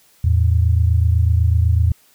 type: tone pair together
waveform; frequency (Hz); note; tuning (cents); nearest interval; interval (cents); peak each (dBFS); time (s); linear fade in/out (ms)
sine; 81.98 / 110; E2 / A2; -9 / 0; perfect fourth; 509; -13 / -17; 0.24-1.92; 5
effects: white hiss -54 dBFS RMS until 2.14 s